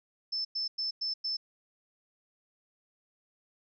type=tone bursts; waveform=sine; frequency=5274 Hz; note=E8; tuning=in tune; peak=-30 dBFS; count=5; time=0.32-1.37 s; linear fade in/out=10 ms; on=130 ms; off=100 ms; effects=none